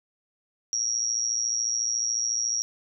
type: tone with amplitude modulation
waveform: sine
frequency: 5670 Hz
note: F8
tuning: 25 cents sharp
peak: -20 dBFS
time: 0.73-2.62 s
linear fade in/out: 0 ms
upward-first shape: sine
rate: 114 Hz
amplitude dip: 90%
effects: none